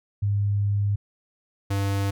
sine / square tone pair in turn, 101.6 / 99.11 Hz, G#2 / G2, -38 / +20 cents, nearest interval unison, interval 42 cents, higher first, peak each -20 / -23 dBFS, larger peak first, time 0.22-0.96 / 1.7-2.11 s, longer first, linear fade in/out 10 ms, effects none

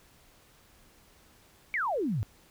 sine exponential sweep, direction down, 2307 to 92.5 Hz, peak -27 dBFS, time 1.74-2.23 s, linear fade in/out 0 ms, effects pink hiss -60 dBFS RMS until 2.5 s

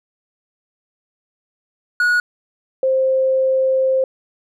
triangle / sine tone pair in turn, 1456 / 525.9 Hz, F#6 / C5, -28 / +9 cents, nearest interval octave + tritone, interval 1763 cents, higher first, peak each -11 / -13 dBFS, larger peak first, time 2-2.2 / 2.83-4.04 s, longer second, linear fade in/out 2 ms, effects none

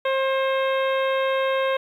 harmonic tone with a mistuned harmonic, 533 Hz, C5, 32 cents sharp, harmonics 1 / 2 / 3 / 4 / 5 / 6 / 7, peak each -21 / -27 / -31 / -33 / -35 / -37 / -38 dBFS, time 0.05-1.77 s, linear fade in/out 5 ms, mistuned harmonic 5, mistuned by -26 cents, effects 9-bit

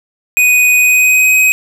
square tone with pitch glide, 2489 to 2522 Hz, D#7 to D#7, 0 to +23 cents, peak -7 dBFS, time 0.37-1.52 s, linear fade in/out 0 ms, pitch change +23 cents, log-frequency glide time 0.76-1.34 s, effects none

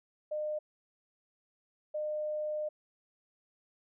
sine tone bursts at uneven times, 607 Hz, D#5, 43 cents flat, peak -32 dBFS, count 2, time 0.31-0.59 / 1.94-2.69 s, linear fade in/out 10 ms, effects none

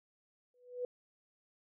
sine tone with exponential growth, 493.9 Hz, B4, in tune, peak -32 dBFS, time 0.54-0.85 s, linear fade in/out 2 ms, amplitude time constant 67 ms, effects none

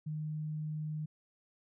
sine tone, 153.6 Hz, D#3, 22 cents flat, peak -35 dBFS, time 0.06-1.06 s, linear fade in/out 10 ms, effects none

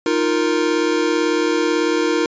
square chord, Eb suspended second, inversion none, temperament equal, 311.1 / 349.2 / 466.2 Hz, Eb4 / F4 / Bb4, 0 / 0 / 0 cents, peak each -21 dBFS, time 0.06-2.26 s, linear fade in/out 2 ms, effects resampled to 16000 Hz

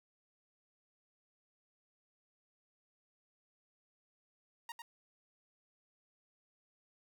sawtooth tone with echo, 935 Hz, A#5, 5 cents sharp, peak -39 dBFS, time 4.69-4.72 s, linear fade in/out 2 ms, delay 100 ms, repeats 1, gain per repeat -4 dB, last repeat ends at 4.82 s, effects none

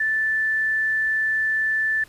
sine tone, 1758 Hz, A6, 2 cents flat, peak -19 dBFS, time 0-2.04 s, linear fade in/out 5 ms, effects pink hiss -51 dBFS RMS until 2.08 s + resampled to 32000 Hz

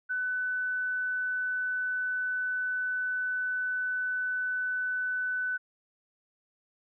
sine tone, 1500 Hz, F#6, 23 cents sharp, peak -28 dBFS, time 0.09-5.58 s, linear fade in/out 20 ms, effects none

